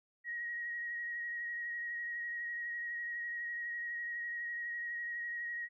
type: tone with vibrato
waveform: sine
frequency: 1893 Hz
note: A#6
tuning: 26 cents sharp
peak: -37 dBFS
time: 0.24-5.69 s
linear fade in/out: 50 ms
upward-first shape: sine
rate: 12 Hz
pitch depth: 19 cents each way
effects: none